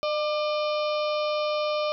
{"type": "harmonic tone with a mistuned harmonic", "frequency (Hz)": 604, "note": "D5", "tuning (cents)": 48, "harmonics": [1, 2, 4, 5, 6, 7, 8, 9], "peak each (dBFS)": [-25, -31, -37, -39, -41, -42, -43, -44], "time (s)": [0.03, 1.92], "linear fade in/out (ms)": 0, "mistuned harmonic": 2, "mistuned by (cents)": -27, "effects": []}